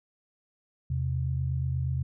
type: tone pair together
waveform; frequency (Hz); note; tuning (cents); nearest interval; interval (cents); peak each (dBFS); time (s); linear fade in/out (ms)
sine; 82.41 / 130.81; E2 / C3; 0 / 0; minor sixth; 800; -30 / -28; 0.9-2.03; 5
effects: none